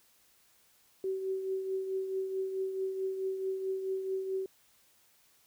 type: tone with tremolo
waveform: sine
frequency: 381.5 Hz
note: G4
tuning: 47 cents flat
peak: -29 dBFS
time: 1.04-4.46 s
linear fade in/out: 2 ms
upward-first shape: triangle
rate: 4.6 Hz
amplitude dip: 55%
effects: white hiss -66 dBFS RMS until 5.46 s